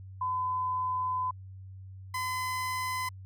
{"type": "tone pair in turn", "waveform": ["sine", "30% pulse"], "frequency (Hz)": [1013, 1017.6], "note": ["B5", "C6"], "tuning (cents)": [44, -48], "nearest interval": "unison", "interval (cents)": 8, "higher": "second", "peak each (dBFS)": -28, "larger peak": "neither", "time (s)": [[0.21, 1.31], [2.14, 3.09]], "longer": "first", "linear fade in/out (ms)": 5, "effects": ["added 95 Hz sine -43 dBFS peak until 3.25 s"]}